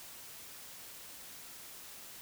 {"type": "silence", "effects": ["white hiss -50 dBFS RMS until 2.21 s"]}